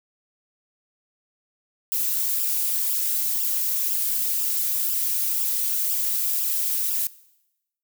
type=noise with flanger; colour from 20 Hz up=violet; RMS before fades=-24 dBFS; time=1.92-7.07 s; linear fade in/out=0 ms; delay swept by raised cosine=0.47 to 5.67 ms; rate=2 Hz; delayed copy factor=-0.9; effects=noise-tail reverb RT60 0.9 s tail -20 dB re dry